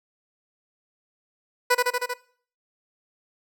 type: tone with echo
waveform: 15% pulse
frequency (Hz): 493.9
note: B4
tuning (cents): 0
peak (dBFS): -10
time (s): 1.7-1.75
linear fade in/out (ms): 10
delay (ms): 78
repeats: 5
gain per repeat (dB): -2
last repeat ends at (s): 2.14
effects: noise-tail reverb RT60 0.5 s tail -20 dB re dry